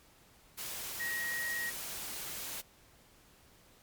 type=tone in noise; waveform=sine; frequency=1892 Hz; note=A#6; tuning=25 cents sharp; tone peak=-34 dBFS; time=0.99-1.71 s; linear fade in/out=20 ms; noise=white; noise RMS=-41 dBFS; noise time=0.57-2.62 s; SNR=+4 dB; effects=pink hiss -62 dBFS RMS until 3.82 s + MP3 96 kbps